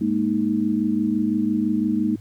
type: chord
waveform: sine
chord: Ab suspended second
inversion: none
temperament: just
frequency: 207.7 / 233.6 / 311.5 Hz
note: Ab3 / Bb3 / Eb4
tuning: 0 / +4 / +2 cents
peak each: -23 dBFS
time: 0.01-2.16 s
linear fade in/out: 5 ms
effects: added 105 Hz sine -38 dBFS peak until 2.2 s + pink hiss -57 dBFS RMS until 2.2 s